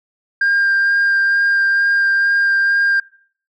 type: tone with vibrato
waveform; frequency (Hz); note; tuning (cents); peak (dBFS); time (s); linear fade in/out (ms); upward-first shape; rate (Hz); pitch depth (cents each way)
sine; 1600; G6; +35; -10; 0.41-3; 5; sine; 2.2; 10
effects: noise-tail reverb RT60 0.5 s tail -21 dB re dry + tanh soft clip ceiling -10 dBFS